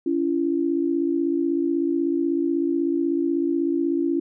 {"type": "tone pair together", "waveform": "sine", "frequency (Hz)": [282.2, 338.4], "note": ["C#4", "E4"], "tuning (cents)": [31, 45], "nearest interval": "minor third", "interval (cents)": 314, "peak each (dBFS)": [-23, -22], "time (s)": [0.06, 4.2], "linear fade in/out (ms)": 5, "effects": []}